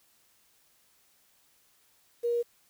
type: tone with quantisation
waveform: sine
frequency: 474.2 Hz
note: A#4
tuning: 30 cents sharp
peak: -25 dBFS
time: 2.23-2.43 s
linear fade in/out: 20 ms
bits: 9
effects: white hiss -66 dBFS RMS until 2.69 s